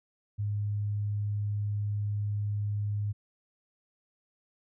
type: tone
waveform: sine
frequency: 103.4 Hz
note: G#2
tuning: 7 cents flat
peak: -28 dBFS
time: 0.38-3.13 s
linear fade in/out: 20 ms
effects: none